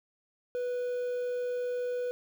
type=tone with quantisation; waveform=triangle; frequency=493.2 Hz; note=B4; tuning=2 cents flat; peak=-28 dBFS; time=0.55-2.11 s; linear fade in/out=0 ms; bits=9; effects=none